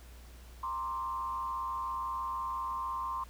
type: tone with frequency modulation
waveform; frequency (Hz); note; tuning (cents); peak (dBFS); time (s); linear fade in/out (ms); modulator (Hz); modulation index
sine; 1051; C6; +7; -33; 0.63-3.24; 5; 114; 0.76
effects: added 60 Hz sine -49 dBFS peak until 3.29 s + pink hiss -58 dBFS RMS until 3.29 s